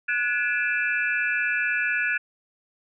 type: tone cluster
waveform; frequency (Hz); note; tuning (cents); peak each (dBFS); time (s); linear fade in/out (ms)
sine; 1466 / 1702 / 2390 / 2630; F#6 / G#6 / D7 / E7; -16 / +42 / +30 / -5; -26 / -26 / -30 / -30; 0.08-2.18; 10
effects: none